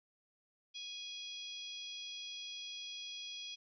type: harmonic tone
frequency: 828 Hz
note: G#5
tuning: 5 cents flat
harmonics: 3 / 4 / 5 / 6 / 7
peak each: -52 / -45 / -57 / -53 / -55 dBFS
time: 0.74-3.56 s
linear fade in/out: 20 ms
effects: none